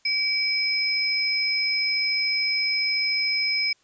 sine tone pair together, 2300 / 5113 Hz, D7 / D#8, -37 / +46 cents, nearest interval octave + major second, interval 1383 cents, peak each -24 dBFS, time 0.05-3.73 s, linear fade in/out 5 ms, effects white hiss -63 dBFS RMS until 3.83 s + resampled to 16000 Hz

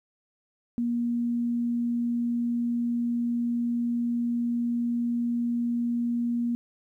sine tone, 237.6 Hz, A#3, 33 cents sharp, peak -24 dBFS, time 0.78-6.55 s, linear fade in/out 0 ms, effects 11-bit

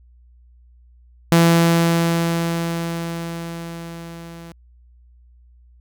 sawtooth tone with level ramp, 167.8 Hz, E3, 31 cents sharp, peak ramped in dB -6 to -32 dBFS, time 1.32-4.52 s, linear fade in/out 0 ms, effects added 60 Hz sine -47 dBFS peak until 5.8 s

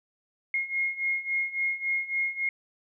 sine beating tone pair, 2147 / 2150.6 Hz, C7 / C7, +44 / +47 cents, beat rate 3.6 Hz, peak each -31 / -28 dBFS, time 0.54-2.49 s, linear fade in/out 2 ms, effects none

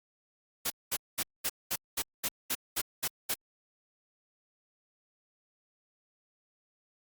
white noise bursts, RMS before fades -31 dBFS, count 11, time 0.65-3.344 s, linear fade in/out 10 ms, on 54 ms, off 210 ms, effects Opus 48 kbps

